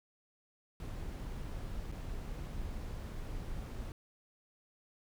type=noise with dropouts; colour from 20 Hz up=brown; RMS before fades=-41 dBFS; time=0.8-3.92 s; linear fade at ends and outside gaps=1 ms; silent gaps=1.917-1.922 s; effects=none